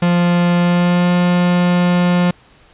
45% pulse tone with pitch glide, 174.61 to 176.95 Hz, F3 to F3, 0 to +23 cents, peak -11 dBFS, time 0.02-2.31 s, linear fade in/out 5 ms, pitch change +23 cents, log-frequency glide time 0.58-1.11 s, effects pink hiss -48 dBFS RMS until 2.73 s + resampled to 8000 Hz

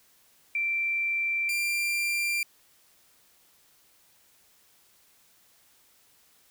sine / 40% pulse tone pair in turn, 2349 / 2375 Hz, D7 / D7, 0 / +19 cents, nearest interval unison, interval 19 cents, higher second, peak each -25 dBFS, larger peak neither, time 0.55-1.49 / 1.49-2.43 s, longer neither, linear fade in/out 2 ms, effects white hiss -62 dBFS RMS until 6.5 s

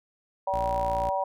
harmonic tone, 191.7 Hz, G3, 38 cents flat, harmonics 3 / 4 / 5, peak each -29 / -29 / -29 dBFS, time 0.47-1.24 s, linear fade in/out 5 ms
sawtooth tone, 58.27 Hz, A#1, in tune, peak -30 dBFS, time 0.53-1.1 s, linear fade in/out 10 ms
effects none

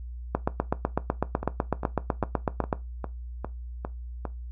two click trains, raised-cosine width 1 ms, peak -17 / -9 dBFS, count 8 / 20, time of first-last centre 1.43-4.253 / 0.35-2.728 s, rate 2.48 / 7.99 Hz, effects noise-tail reverb RT60 0.2 s tail -17 dB re dry + added 60 Hz sine -35 dBFS peak until 4.51 s

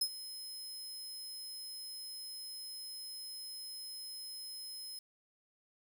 sawtooth tone with ADSR envelope, 5130 Hz, E8, 48 cents flat, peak -26 dBFS, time 0.01-4.99 s, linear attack 7 ms, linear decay 63 ms, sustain -15 dB, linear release 3 ms, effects 10-bit

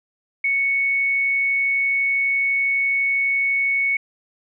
sine tone, 2217 Hz, C#7, in tune, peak -17 dBFS, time 0.44-3.97 s, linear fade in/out 5 ms, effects none

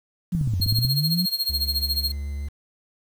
sine linear two-way sweep, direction down then up, 185 to 87.31 to 185 Hz, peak -21 dBFS, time 0.32-1.26 s, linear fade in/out 10 ms, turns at 0.57 s
click train, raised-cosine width 5 ms, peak -16 dBFS, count 9, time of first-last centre 0.35-0.85 s, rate 16 Hz
45% pulse tone with tremolo, 4247 Hz, C8, 25 cents sharp, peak -19 dBFS, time 0.61-2.12 s, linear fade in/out 10 ms, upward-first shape sine, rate 14 Hz, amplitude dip 85%
triangle tone with vibrato, 71.2 Hz, C#2, 47 cents sharp, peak -25 dBFS, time 1.49-2.49 s, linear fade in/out 10 ms, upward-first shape sine, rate 6.6 Hz, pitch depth 8 cents each way
effects 8-bit

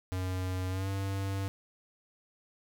square tone with pitch glide, 92.5 to 97.55 Hz, F#2 to G2, 0 to -8 cents, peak -32 dBFS, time 0.12-1.48 s, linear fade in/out 0 ms, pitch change +92 cents, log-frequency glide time 0.69-0.89 s, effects none

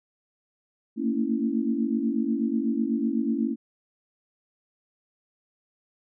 sine tone cluster, 223.2 / 231.3 / 278.7 / 329.3 Hz, A3 / A#3 / C#4 / E4, +25 / -13 / +9 / -2 cents, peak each -29 / -27 / -28 / -31 dBFS, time 0.96-3.56 s, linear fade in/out 50 ms, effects none

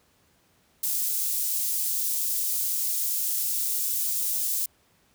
white high-pass noise, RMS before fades -27 dBFS, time 0.83-4.66 s, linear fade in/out 5 ms, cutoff 7200 Hz, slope 12 dB/octave, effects pink hiss -64 dBFS RMS until 5.14 s + high-pass 60 Hz 12 dB/octave

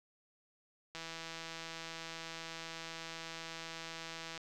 click train, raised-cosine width 0.2 ms, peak -27 dBFS, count 563, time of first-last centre 0.95-4.377 s, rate 164 Hz, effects none

